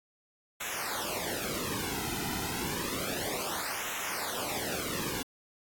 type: noise with flanger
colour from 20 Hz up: pink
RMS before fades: -35 dBFS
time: 0.6-5.23 s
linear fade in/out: 10 ms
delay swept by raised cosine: 0.21 to 1.81 ms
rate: 0.3 Hz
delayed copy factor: -0.95
effects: AAC 64 kbps